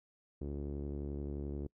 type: tone with low-pass filter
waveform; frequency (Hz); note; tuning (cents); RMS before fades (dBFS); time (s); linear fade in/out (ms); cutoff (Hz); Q
sawtooth; 71.5; D2; -46; -40; 0.41-1.67; 5; 370; 2.7
effects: noise-tail reverb RT60 0.1 s tail -26 dB re dry